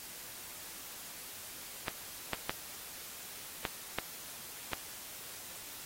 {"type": "clicks", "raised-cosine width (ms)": 0.3, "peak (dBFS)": -16, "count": 6, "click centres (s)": [1.882, 2.333, 2.495, 3.652, 3.986, 4.733], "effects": ["white hiss -47 dBFS RMS until 5.85 s", "AAC 48 kbps"]}